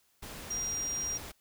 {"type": "tone in noise", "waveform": "sine", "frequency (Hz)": 5700, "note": "F8", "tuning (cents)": 34, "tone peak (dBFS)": -32, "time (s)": [0.5, 1.18], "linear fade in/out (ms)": 10, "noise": "pink", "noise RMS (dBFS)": -44, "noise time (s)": [0.22, 1.32], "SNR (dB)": 9, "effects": ["white hiss -70 dBFS RMS until 1.4 s"]}